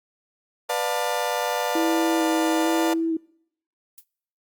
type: chord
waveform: 35% pulse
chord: B half-diminished seventh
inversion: none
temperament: just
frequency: 493.9 / 592.7 / 711.2 / 889 Hz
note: B4 / D5 / F5 / A5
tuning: 0 / +16 / +31 / +18 cents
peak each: -27 dBFS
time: 0.69-2.94 s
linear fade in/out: 10 ms
type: tone with vibrato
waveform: sine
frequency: 325.2 Hz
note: E4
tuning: 23 cents flat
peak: -21 dBFS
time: 1.75-3.17 s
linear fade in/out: 5 ms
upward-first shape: square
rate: 1.1 Hz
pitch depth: 16 cents each way
type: noise with exponential decay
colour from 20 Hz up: violet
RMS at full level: -38 dBFS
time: 3.98-4.06 s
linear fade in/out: 0 ms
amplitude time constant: 16 ms
effects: noise-tail reverb RT60 0.7 s tail -25 dB re dry + Opus 48 kbps